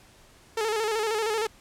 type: tone with vibrato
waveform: sawtooth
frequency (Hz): 436.7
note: A4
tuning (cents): -13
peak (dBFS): -21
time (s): 0.57-1.47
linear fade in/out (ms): 5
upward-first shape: square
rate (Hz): 13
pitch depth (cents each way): 58
effects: pink hiss -55 dBFS RMS until 1.6 s + low-pass 11000 Hz 12 dB/octave